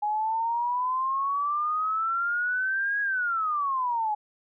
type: exponential two-way sweep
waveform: sine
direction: up then down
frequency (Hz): 830.6 to 1661.2 to 830.6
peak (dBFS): -24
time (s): 0.02-4.15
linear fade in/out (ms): 10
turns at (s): 3.01
effects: none